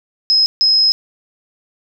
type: tone bursts at uneven times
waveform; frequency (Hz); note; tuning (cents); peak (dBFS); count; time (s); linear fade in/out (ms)
sine; 5120; D#8; +49; -9; 2; 0.3-0.46 / 0.61-0.92; 0
effects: none